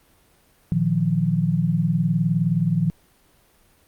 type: chord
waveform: sine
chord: Bb suspended fourth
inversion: none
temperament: just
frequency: 116.54 / 155.39 / 174.81 Hz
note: Bb2 / Eb3 / F3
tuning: 0 / -2 / +2 cents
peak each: -26 / -21 / -21 dBFS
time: 0.72-2.9 s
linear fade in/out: 0 ms
effects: pink hiss -58 dBFS RMS until 3.87 s + Opus 32 kbps